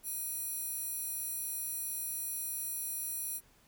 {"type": "tone with high-pass filter", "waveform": "square", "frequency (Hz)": 830.6, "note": "G#5", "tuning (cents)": 0, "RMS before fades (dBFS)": -38, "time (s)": [0.03, 3.41], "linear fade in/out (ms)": 50, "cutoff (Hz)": 11000, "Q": 2, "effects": ["pink hiss -65 dBFS RMS until 3.67 s"]}